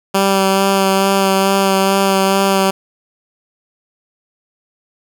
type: tone with vibrato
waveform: 10% pulse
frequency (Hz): 194.2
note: G3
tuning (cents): -16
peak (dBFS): -3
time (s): 0.14-2.71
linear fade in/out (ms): 10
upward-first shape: sine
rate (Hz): 2.3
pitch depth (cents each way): 15
effects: none